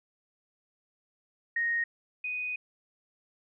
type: tone pair in turn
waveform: sine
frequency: 1864.7 / 2489 Hz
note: A#6 / D#7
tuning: 0 / 0 cents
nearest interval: perfect fourth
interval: 500 cents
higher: second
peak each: -26 / -31 dBFS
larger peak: first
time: 1.56-1.84 / 2.24-2.56 s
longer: second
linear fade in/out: 5 ms
effects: none